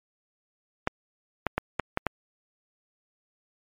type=clicks; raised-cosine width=0.5 ms; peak=-9 dBFS; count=6; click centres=0.874 / 1.467 / 1.58 / 1.797 / 1.974 / 2.067 s; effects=MP3 64 kbps